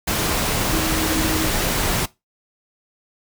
sine tone in noise, 316.3 Hz, D#4, 29 cents sharp, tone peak -24 dBFS, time 0.71-1.49 s, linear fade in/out 10 ms, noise pink, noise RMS -21 dBFS, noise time 0.07-2.06 s, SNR -6 dB, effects noise-tail reverb RT60 0.2 s tail -19 dB re dry

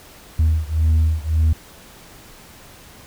sine beating tone pair, 78.5 / 80.3 Hz, D#2 / E2, +16 / -45 cents, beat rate 1.8 Hz, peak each -15 / -16 dBFS, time 0.39-1.53 s, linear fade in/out 5 ms, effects tanh soft clip ceiling -11 dBFS + pink hiss -44 dBFS RMS until 3.06 s

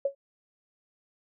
sine tone with exponential decay, 554.4 Hz, C#5, in tune, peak -20 dBFS, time 0.05-0.15 s, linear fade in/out 5 ms, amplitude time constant 21 ms, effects none

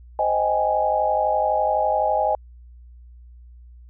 sine chord, Ab major seventh, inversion first, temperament just, 519.1 / 623 / 778.7 / 830.6 Hz, C5 / Eb5 / G5 / Ab5, -14 / +2 / -12 / 0 cents, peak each -27 / -22 / -27 / -21 dBFS, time 0.19-2.35 s, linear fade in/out 2 ms, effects added 60 Hz sine -42 dBFS peak until 3.89 s

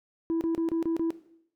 sine tone bursts, 329.6 Hz, E4, in tune, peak -22 dBFS, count 6, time 0.3-1.105 s, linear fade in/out 0 ms, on 110 ms, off 29 ms, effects noise-tail reverb RT60 0.7 s tail -17 dB re dry + tanh soft clip ceiling -23 dBFS

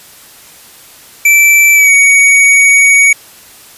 square tone with pitch glide, 2328 to 2244 Hz, D7 to C#7, -16 to +21 cents, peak -4 dBFS, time 1.25-3.13 s, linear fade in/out 5 ms, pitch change -63 cents, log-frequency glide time 1.74-1.91 s, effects white hiss -37 dBFS RMS until 3.77 s + resampled to 32000 Hz

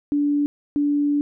sine tone bursts at uneven times, 290 Hz, D4, 22 cents flat, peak -17 dBFS, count 2, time 0.12-0.46 / 0.76-1.21 s, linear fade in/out 0 ms, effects none

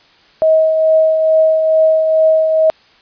sine tone with tremolo, 635 Hz, D#5, 35 cents sharp, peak -6 dBFS, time 0.42-2.7 s, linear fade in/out 0 ms, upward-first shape triangle, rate 2.3 Hz, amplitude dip 45%, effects white hiss -48 dBFS RMS until 3.01 s + resampled to 11025 Hz

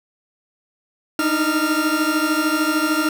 40% pulse tone cluster, 302.6 / 315.9 / 1386 Hz, D#4 / D#4 / F6, -48 / +26 / -14 cents, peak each -21 dBFS, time 1.19-3.09 s, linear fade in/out 2 ms, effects none

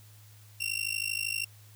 sawtooth tone with amplitude modulation, 2739 Hz, F7, 34 cents flat, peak -23 dBFS, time 0.6-1.45 s, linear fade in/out 10 ms, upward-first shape sine, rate 52.7 Hz, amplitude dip 95%, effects added 105 Hz sine -52 dBFS peak until 1.75 s + white hiss -59 dBFS RMS until 1.75 s

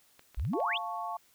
clicks, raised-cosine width 0.3 ms, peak -36 dBFS, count 6, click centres 0.194 / 0.346 / 0.397 / 0.451 / 0.535 / 0.602 s
sine exponential sweep, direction up, 45.38 to 3729 Hz, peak -29 dBFS, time 0.37-0.78 s, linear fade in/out 10 ms
sine chord, F augmented, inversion none, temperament equal, 698.5 / 880 / 1108.7 Hz, F5 / A5 / C#6, 0 / 0 / 0 cents, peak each -38 dBFS, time 0.53-1.17 s, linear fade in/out 5 ms
effects white hiss -65 dBFS RMS until 1.34 s

